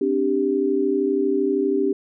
sine chord, C suspended second, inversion none, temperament just, 261.6 / 294.3 / 392.4 Hz, C4 / D4 / G4, 0 / +4 / +2 cents, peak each -25 / -23 / -20 dBFS, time 0.01-1.93 s, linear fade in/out 5 ms, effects none

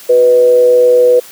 sine tone with frequency modulation, 493.9 Hz, B4, in tune, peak -4 dBFS, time 0.09-1.2 s, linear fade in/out 10 ms, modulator 129 Hz, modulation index 0.31, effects white hiss -35 dBFS RMS until 1.31 s + high-pass 200 Hz 12 dB/octave

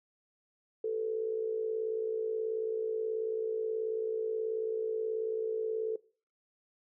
sine tone with amplitude modulation, 442 Hz, A4, 8 cents sharp, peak -27 dBFS, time 0.84-5.96 s, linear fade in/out 5 ms, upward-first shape sine, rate 58.5 Hz, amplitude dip 60%, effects noise-tail reverb RT60 0.4 s tail -20 dB re dry

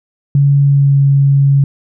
sine tone with pitch glide, 140.9 to 139.12 Hz, C#3 to C#3, +29 to +7 cents, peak -6 dBFS, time 0.35-1.64 s, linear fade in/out 2 ms, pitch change -22 cents, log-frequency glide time 0.62-0.99 s, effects none

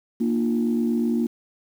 sine tone cluster, 233.8 / 301.8 / 350.8 Hz, A#3 / D4 / F4, +5 / +47 / +8 cents, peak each -20 / -28 / -27 dBFS, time 0.2-1.27 s, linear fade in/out 10 ms, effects tanh soft clip ceiling -12 dBFS + 8-bit

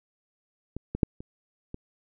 clicks, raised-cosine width 3 ms, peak -21 / -17 / -7 / -27 / -23 dBFS, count 5, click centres 0.766 / 0.95 / 1.032 / 1.205 / 1.744 s, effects none

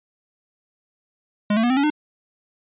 square tone with pitch steps, 207.7 / 223.9 / 241.4 / 260.2 / 280.5 / 302.3 Hz, G#3 / A3 / B3 / C4 / C#4 / D#4, 0 / +30 / -39 / -9 / +21 / -50 cents, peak -17 dBFS, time 1.5-1.902 s, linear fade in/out 5 ms, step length 67 ms, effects resampled to 8000 Hz

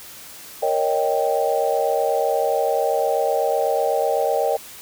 sine chord, Eb dominant seventh, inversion second, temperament equal, 466.2 / 554.4 / 622.3 / 784 Hz, Bb4 / Db5 / Eb5 / G5, 0 / 0 / 0 / 0 cents, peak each -23 dBFS, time 0.62-4.57 s, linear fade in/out 10 ms, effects white hiss -40 dBFS RMS until 4.81 s

